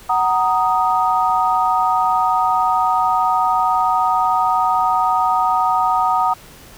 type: chord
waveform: sine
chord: D# minor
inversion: first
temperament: just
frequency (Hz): 746.7 / 933.4 / 1244.5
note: F#5 / A#5 / D#6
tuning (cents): +16 / +2 / 0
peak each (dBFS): -18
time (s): 0.09-6.34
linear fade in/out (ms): 10
effects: pink hiss -42 dBFS RMS until 6.77 s